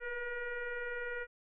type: tone with frequency modulation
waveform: sine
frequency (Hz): 962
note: B5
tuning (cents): -46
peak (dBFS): -36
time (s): 0-1.27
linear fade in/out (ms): 50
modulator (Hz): 476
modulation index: 2.2
effects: none